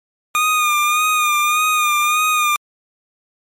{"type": "tone with vibrato", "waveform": "25% pulse", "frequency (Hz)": 1220, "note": "D#6", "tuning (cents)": -34, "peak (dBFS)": -10, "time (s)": [0.35, 2.56], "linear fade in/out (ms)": 0, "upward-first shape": "sine", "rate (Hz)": 1.7, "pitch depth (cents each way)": 40, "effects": ["MP3 64 kbps"]}